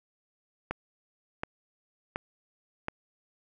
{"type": "click train", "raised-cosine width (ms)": 0.5, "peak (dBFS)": -16, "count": 4, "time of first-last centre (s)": [0.71, 2.884], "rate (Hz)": 1.38, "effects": []}